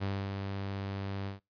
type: tone with ADSR envelope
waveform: sawtooth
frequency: 98.3 Hz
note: G2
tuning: 5 cents sharp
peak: -27 dBFS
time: 0-1.4 s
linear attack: 28 ms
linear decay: 260 ms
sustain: -4 dB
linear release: 130 ms
effects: noise-tail reverb RT60 0.2 s tail -23 dB re dry + resampled to 11025 Hz